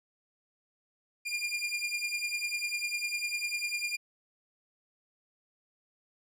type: beating tone pair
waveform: sawtooth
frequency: 2403 / 2413 Hz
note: D7 / D7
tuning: +39 / +46 cents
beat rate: 10 Hz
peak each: -31 dBFS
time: 1.25-3.97 s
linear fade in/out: 20 ms
effects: low-pass 11000 Hz 12 dB/octave